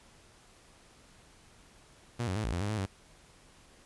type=tone with pitch steps; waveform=sawtooth; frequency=119.4 / 92.8 / 108.3 / 54.7 / 87.1 / 102.4 / 108.2 / 96.7 Hz; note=A#2 / F#2 / A2 / A1 / F2 / G#2 / A2 / G2; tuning=+42 / +6 / -27 / -9 / -4 / -24 / -29 / -23 cents; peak=-27 dBFS; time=2.19-2.862 s; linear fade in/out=10 ms; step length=84 ms; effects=pink hiss -59 dBFS RMS until 3.85 s + resampled to 24000 Hz